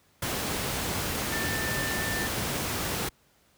sine tone in noise, 1782 Hz, A6, 22 cents sharp, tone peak -32 dBFS, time 1.32-2.27 s, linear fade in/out 5 ms, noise pink, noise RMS -30 dBFS, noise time 0.22-3.09 s, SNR -5 dB, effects pink hiss -64 dBFS RMS until 3.57 s + high-pass 60 Hz 12 dB/octave

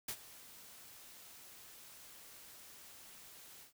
white noise with ADSR envelope, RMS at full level -39 dBFS, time 0.08-3.73 s, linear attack 6 ms, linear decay 71 ms, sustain -17 dB, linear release 110 ms, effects none

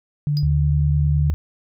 sine tone, 146.83 Hz, D3, in tune, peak -17 dBFS, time 0.27-1.3 s, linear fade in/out 0 ms
triangle tone with exponential decay, 4922 Hz, D#8, 20 cents flat, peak -24 dBFS, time 0.37-0.47 s, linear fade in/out 0 ms, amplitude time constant 21 ms
sine tone with pitch glide, 76.6 to 77.18 Hz, D#2 to D#2, -27 to -13 cents, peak -18 dBFS, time 0.43-1.34 s, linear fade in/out 0 ms, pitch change +14 cents, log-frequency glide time 0.59-0.82 s
effects none

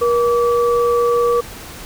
sine tone pair together, 477 / 1154 Hz, A#4 / D6, +40 / -31 cents, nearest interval octave + minor third, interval 1529 cents, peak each -13 / -19 dBFS, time 0.01-1.41 s, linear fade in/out 10 ms, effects pink hiss -34 dBFS RMS until 1.85 s

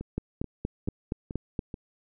two click trains, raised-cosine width 3 ms, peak -23 / -16 dBFS, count 5 / 7, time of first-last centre 0.01-1.742 / 0.18-1.592 s, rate 2.31 / 4.25 Hz, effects none

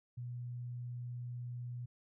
sine tone, 122 Hz, B2, 21 cents flat, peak -40 dBFS, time 0.17-1.86 s, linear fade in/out 10 ms, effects none

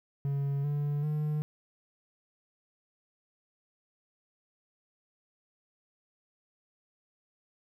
triangle tone with pitch steps, 140 / 145.44 / 151.09 Hz, C#3 / D3 / D3, +18 / -16 / +49 cents, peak -26 dBFS, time 0.25-1.42 s, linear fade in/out 0 ms, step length 390 ms, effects 11-bit

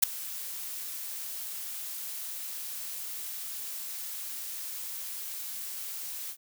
blue noise with ADSR envelope, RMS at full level -17 dBFS, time 0.02-6.37 s, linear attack 16 ms, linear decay 4 ms, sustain -21 dB, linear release 76 ms, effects none

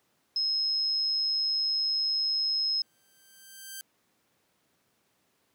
sine tone, 5150 Hz, E8, 41 cents flat, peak -25 dBFS, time 0.36-2.82 s, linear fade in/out 2 ms
5% pulse tone with exponential growth, 1568 Hz, G6, in tune, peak -26 dBFS, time 2.7-3.81 s, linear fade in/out 0 ms, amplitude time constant 240 ms
effects pink hiss -71 dBFS RMS until 5.54 s + high-pass 150 Hz 12 dB/octave

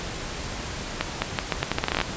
accelerating click train, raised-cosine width 0.3 ms, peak -6 dBFS, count 15, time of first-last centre 1.01-2.014 s, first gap 210 ms, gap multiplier 0.8, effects pink hiss -33 dBFS RMS until 2.16 s + resampled to 16000 Hz

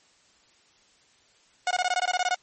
sawtooth tone bursts, 727 Hz, F#5, 31 cents flat, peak -18 dBFS, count 12, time 1.67-2.346 s, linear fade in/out 2 ms, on 38 ms, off 20 ms, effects white hiss -61 dBFS RMS until 2.42 s + MP3 32 kbps

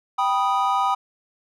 triangle chord, G augmented, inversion none, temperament equal with one note detuned, 784 / 981.5 / 1244.5 Hz, G5 / B5 / D#6, 0 / -11 / 0 cents, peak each -21 dBFS, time 0.18-0.95 s, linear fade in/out 10 ms, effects none

